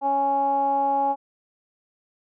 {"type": "tone with low-pass filter", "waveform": "15% pulse", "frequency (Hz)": 277.2, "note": "C#4", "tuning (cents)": 0, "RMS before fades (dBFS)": -22, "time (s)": [0.01, 1.16], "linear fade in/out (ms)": 50, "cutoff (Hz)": 800, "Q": 8.7, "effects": []}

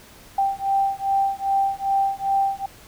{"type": "beating tone pair", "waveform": "sine", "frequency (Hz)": [784, 786.5], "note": ["G5", "G5"], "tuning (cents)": [0, 6], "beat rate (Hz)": 2.5, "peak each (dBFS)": -22, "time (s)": [0.38, 2.66], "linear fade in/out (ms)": 5, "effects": ["pink hiss -47 dBFS RMS until 2.87 s"]}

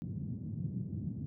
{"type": "band-pass noise", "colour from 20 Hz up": "white", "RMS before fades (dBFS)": -39, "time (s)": [0.02, 1.26], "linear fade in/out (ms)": 0, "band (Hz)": [100, 190], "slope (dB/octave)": 24, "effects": []}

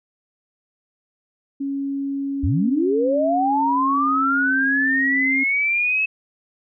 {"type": "tone with pitch glide", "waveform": "sine", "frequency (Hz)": [276.9, 269.5], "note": ["C#4", "C#4"], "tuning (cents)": [-2, -49], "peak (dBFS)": -22, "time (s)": [1.6, 5.44], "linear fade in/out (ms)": 10, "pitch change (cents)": -47, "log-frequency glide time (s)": [3.46, 4.66]}
{"type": "linear sweep", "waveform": "sine", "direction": "up", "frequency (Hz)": [65.41, 2603], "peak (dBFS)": -17, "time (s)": [2.43, 6.06], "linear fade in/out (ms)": 10}
{"effects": []}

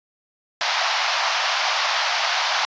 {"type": "band-pass noise", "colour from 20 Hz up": "pink", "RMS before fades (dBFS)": -22, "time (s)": [0.61, 2.65], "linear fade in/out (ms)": 0, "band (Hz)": [670, 5700], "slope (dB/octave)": 48, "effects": ["resampled to 16000 Hz"]}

